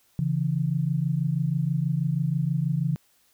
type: tone pair together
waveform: sine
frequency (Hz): 138.59 / 164.81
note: C#3 / E3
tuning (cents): 0 / 0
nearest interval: minor third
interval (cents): 300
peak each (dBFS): -25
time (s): 0.19-2.96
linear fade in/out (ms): 0
effects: white hiss -64 dBFS RMS until 3.33 s